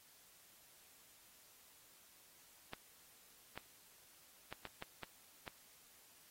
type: clicks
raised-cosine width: 0.3 ms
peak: -29 dBFS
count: 7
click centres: 2.734 / 3.576 / 4.526 / 4.653 / 4.824 / 5.033 / 5.478 s
effects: white hiss -65 dBFS RMS until 6.3 s + AAC 48 kbps